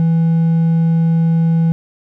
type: tone with hard clipping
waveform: triangle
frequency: 164.81 Hz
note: E3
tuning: in tune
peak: -11 dBFS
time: 0-1.72 s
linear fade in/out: 0 ms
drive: 5 dB
effects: none